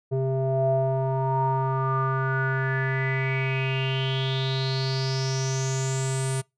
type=tone with low-pass filter sweep; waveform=square; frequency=132.8 Hz; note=C3; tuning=26 cents sharp; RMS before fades=-25 dBFS; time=0.11-6.42 s; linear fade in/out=20 ms; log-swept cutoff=510 to 9200 Hz; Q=8.3; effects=noise-tail reverb RT60 0.2 s tail -24 dB re dry